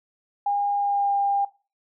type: tone with pitch glide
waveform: sine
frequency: 811 to 801.2 Hz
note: G#5 to G5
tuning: -41 to +38 cents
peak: -20 dBFS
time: 0.46-1.45 s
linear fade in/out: 5 ms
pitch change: -21 cents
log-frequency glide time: 0.75-1.14 s
effects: noise-tail reverb RT60 0.3 s tail -18 dB re dry